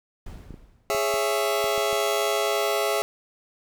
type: noise with exponential decay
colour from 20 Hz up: brown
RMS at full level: -35 dBFS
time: 0.26-1.18 s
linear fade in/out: 5 ms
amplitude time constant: 200 ms
type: clicks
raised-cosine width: 3 ms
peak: -28 dBFS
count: 7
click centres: 0.507 / 0.542 / 0.948 / 1.14 / 1.642 / 1.779 / 1.929 s
type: chord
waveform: sawtooth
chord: C# minor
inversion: second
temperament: just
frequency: 415.8 / 554.4 / 665.2 Hz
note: G#4 / C#5 / E5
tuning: +2 / 0 / +16 cents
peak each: -22 / -24 / -22 dBFS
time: 0.9-3.02 s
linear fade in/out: 0 ms
effects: none